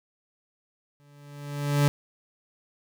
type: tone with exponential growth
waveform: 40% pulse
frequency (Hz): 144.2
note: D3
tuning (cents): -31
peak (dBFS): -16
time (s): 1-1.88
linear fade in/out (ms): 0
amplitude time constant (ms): 190
effects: none